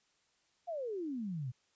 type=exponential sweep; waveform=sine; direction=down; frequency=723 to 117.3 Hz; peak=-36 dBFS; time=0.67-1.52 s; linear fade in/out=20 ms; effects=white hiss -74 dBFS RMS until 1.75 s + resampled to 16000 Hz